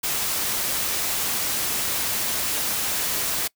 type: noise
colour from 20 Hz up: white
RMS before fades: -25 dBFS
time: 0.03-3.48 s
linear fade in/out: 10 ms
effects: noise-tail reverb RT60 0.1 s tail -24 dB re dry